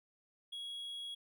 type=tone; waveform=triangle; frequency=3322 Hz; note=G#7; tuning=in tune; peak=-40 dBFS; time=0.52-1.15 s; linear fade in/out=10 ms; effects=none